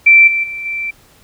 sine tone with level steps, 2341 Hz, D7, 6 cents flat, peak -3 / -13 / -22 / -18 dBFS, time 0.06-0.91 s, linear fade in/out 10 ms, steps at 0.27 / 0.43 / 0.65 s, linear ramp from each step 10 ms, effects pink hiss -48 dBFS RMS until 1.23 s

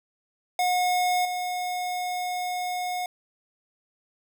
square tone with level steps, 724 Hz, F#5, 38 cents flat, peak -22 / -28 dBFS, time 0.59-3.06 s, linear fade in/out 2 ms, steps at 1.25 s, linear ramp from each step 2 ms, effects none

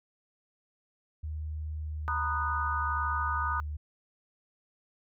sine tone with pitch glide, 77.1 to 74.86 Hz, D#2 to D2, -15 to +34 cents, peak -33 dBFS, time 1.23-3.77 s, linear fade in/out 10 ms, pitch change -51 cents, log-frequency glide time 1.76-2.85 s
sine chord, B major seventh, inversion third, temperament just, 926 / 987.8 / 1234.7 / 1481.6 Hz, A#5 / B5 / D#6 / F#6, -12 / 0 / -14 / +2 cents, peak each -37 / -37 / -31 / -35 dBFS, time 2.08-3.6 s, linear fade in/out 0 ms
effects none

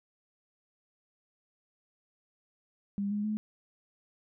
sine tone with pitch steps, 200.7 / 207.1 / 213.6 Hz, G3 / G#3 / G#3, +41 / -5 / +49 cents, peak -29 dBFS, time 2.98-3.37 s, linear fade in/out 0 ms, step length 130 ms, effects none

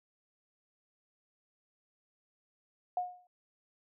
sine tone with exponential decay, 721 Hz, F#5, 45 cents flat, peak -27 dBFS, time 2.97-3.27 s, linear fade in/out 2 ms, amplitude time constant 64 ms, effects none

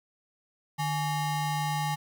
square ring-modulated tone, 495.2 Hz, B4, 5 cents sharp, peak -25 dBFS, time 0.78-1.96 s, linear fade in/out 20 ms, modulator 344 Hz, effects 11-bit

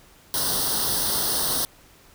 white noise with comb filter, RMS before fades -24 dBFS, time 0.34-1.65 s, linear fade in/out 0 ms, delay 0.21 ms, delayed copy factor +0.9, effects pink hiss -53 dBFS RMS until 2.14 s

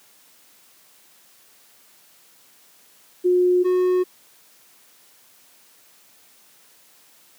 sine / triangle tone pair in turn, 360 / 364.8 Hz, F#4 / F#4, -47 / -24 cents, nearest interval unison, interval 23 cents, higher second, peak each -14 dBFS, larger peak neither, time 3.24-3.64 / 3.64-4.04 s, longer neither, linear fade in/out 20 ms, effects white hiss -54 dBFS RMS until 7.38 s + high-pass 150 Hz 12 dB/octave

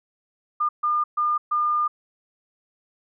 sine tone bursts at uneven times, 1208 Hz, D6, 48 cents sharp, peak -19 dBFS, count 4, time 0.6-0.69 / 0.83-1.04 / 1.17-1.38 / 1.51-1.88 s, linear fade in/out 10 ms, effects none

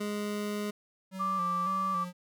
25% pulse tone, 207.7 Hz, G#3, in tune, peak -28 dBFS, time 0-0.71 s, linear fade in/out 10 ms
square tone with vibrato, 184 Hz, F#3, 9 cents flat, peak -38 dBFS, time 1.11-2.13 s, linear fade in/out 50 ms, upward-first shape square, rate 1.8 Hz, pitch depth 51 cents each way
sine tone with pitch glide, 1174.7 to 1165.9 Hz, D6 to D6, 0 to -13 cents, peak -28 dBFS, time 1.19-2.05 s, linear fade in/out 20 ms, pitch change -13 cents, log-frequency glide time 1.46-1.7 s
effects none

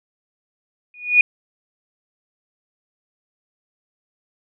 sine tone with exponential growth, 2458 Hz, D#7, 22 cents flat, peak -5 dBFS, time 0.94-1.21 s, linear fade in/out 2 ms, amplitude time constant 58 ms, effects none

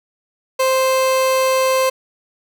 30% pulse tone, 523.3 Hz, C5, in tune, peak -11 dBFS, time 0.59-1.9 s, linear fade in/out 10 ms, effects none

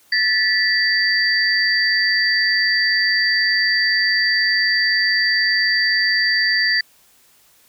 sine tone cluster, 1759 / 1950 / 4648 Hz, A6 / B6 / D8, -1 / -23 / -19 cents, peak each -19 dBFS, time 0.12-6.81 s, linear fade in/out 5 ms, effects white hiss -54 dBFS RMS until 7.68 s

